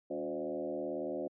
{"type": "tone with frequency modulation", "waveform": "sine", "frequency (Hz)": 440, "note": "A4", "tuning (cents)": 0, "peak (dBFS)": -34, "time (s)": [0.1, 1.28], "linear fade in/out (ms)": 10, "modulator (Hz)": 78.3, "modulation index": 2.5, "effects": ["high-pass 150 Hz 12 dB/octave"]}